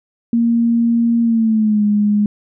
sine tone with pitch glide, 233.1 to 207.7 Hz, A#3 to G#3, 0 to 0 cents, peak -11 dBFS, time 0.33-2.26 s, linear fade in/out 2 ms, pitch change -200 cents, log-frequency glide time 1.22-1.84 s, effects none

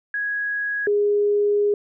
sine tone pair in turn, 1661.2 / 411.7 Hz, G#6 / G#4, 0 / -15 cents, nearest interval 2 octaves, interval 2415 cents, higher first, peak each -22 / -16 dBFS, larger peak second, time 0.14-0.87 / 0.87-1.74 s, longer second, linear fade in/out 2 ms, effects none

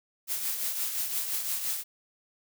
blue noise with tremolo, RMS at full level -29 dBFS, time 0.27-1.84 s, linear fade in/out 50 ms, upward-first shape triangle, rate 5.8 Hz, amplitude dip 55%, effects none

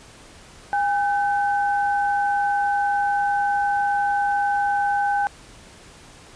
sine tone pair together, 811.1 / 1528 Hz, G#5 / G6, -41 / -45 cents, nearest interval major seventh, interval 1096 cents, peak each -19 / -26 dBFS, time 0.73-5.27 s, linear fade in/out 0 ms, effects pink hiss -46 dBFS RMS until 6.35 s + resampled to 22050 Hz

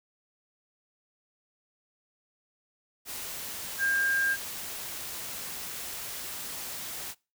sine tone in noise, 1604 Hz, G6, 39 cents sharp, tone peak -24 dBFS, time 3.78-4.37 s, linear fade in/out 50 ms, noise white, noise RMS -38 dBFS, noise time 3.05-7.15 s, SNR +11 dB, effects noise-tail reverb RT60 0.3 s tail -24 dB re dry

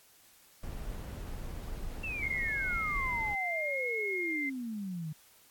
brown noise, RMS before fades -40 dBFS, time 0.63-3.35 s, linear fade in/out 5 ms
sine exponential sweep, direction down, 2722 to 150 Hz, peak -35 dBFS, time 2.03-5.13 s, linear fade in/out 10 ms
sine tone with vibrato, 2117 Hz, C7, 20 cents sharp, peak -32 dBFS, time 2.22-4.5 s, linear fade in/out 10 ms, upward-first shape sine, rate 0.72 Hz, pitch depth 41 cents each way
effects white hiss -61 dBFS RMS until 5.5 s + AAC 64 kbps

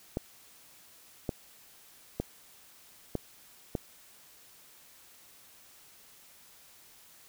clicks, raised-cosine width 2 ms, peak -17 dBFS, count 5, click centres 0.171 / 1.292 / 2.2 / 3.153 / 3.752 s, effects white hiss -57 dBFS RMS until 7.28 s

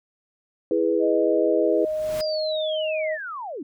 sine chord, E major, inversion none, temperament equal, 329.6 / 415.3 / 493.9 Hz, E4 / G#4 / B4, 0 / 0 / 0 cents, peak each -23 dBFS, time 0.71-1.85 s, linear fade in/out 2 ms
sine tone with pitch glide, 620 to 625.4 Hz, D#5 to D#5, -6 to +9 cents, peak -23 dBFS, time 0.99-3.18 s, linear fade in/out 50 ms, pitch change +15 cents, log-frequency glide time 2.22-2.94 s
pink noise with exponential growth, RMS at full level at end -33 dBFS, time 1.61-2.21 s, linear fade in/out 0 ms, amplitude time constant 130 ms
sine linear sweep, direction down, 4978 to 246.2 Hz, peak -30 dBFS, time 2.2-3.63 s, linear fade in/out 5 ms
effects none

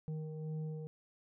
sine tone with frequency modulation, 155.5 Hz, D#3, 1 cent flat, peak -38 dBFS, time 0.08-0.87 s, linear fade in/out 0 ms, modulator 313 Hz, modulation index 0.61, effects none

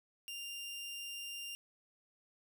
sawtooth tone, 2794 Hz, F7, in tune, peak -39 dBFS, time 0.28-1.55 s, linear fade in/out 0 ms, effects none

